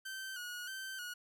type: tone with vibrato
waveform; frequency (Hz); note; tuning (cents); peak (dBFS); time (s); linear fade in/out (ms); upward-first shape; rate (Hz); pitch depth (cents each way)
sawtooth; 1500; F#6; +23; -38; 0.05-1.14; 10; square; 1.6; 56
effects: none